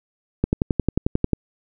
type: click train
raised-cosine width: 3 ms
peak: -5 dBFS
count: 11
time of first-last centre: 0.44-1.333 s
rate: 11.2 Hz
effects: none